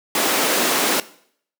pink high-pass noise, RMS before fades -19 dBFS, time 0.15-1 s, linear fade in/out 2 ms, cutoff 260 Hz, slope 24 dB/octave, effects noise-tail reverb RT60 0.6 s tail -18 dB re dry

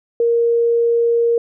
sine tone, 467.7 Hz, A#4, 6 cents sharp, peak -12 dBFS, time 0.2-1.38 s, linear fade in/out 2 ms, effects none

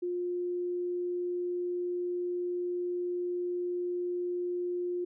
sine tone, 354.6 Hz, F4, 26 cents sharp, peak -30 dBFS, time 0.02-5.05 s, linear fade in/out 10 ms, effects none

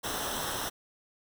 pink noise with comb filter, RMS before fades -34 dBFS, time 0.03-0.7 s, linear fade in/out 20 ms, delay 0.43 ms, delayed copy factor -0.7, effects none

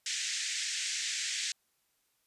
white band-pass noise, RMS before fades -35 dBFS, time 0.06-1.52 s, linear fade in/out 2 ms, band 1700 to 7800 Hz, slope 48 dB/octave, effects white hiss -75 dBFS RMS until 2.26 s + resampled to 32000 Hz

